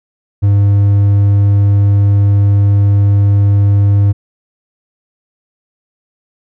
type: tone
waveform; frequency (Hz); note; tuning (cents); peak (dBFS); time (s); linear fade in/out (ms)
triangle; 100.8; G2; +49; -4; 0.42-4.13; 20
effects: none